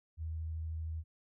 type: tone with vibrato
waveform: sine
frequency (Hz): 80.2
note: E2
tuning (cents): -47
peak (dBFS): -36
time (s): 0.17-1.04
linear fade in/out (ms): 50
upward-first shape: square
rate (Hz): 13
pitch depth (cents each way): 9
effects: none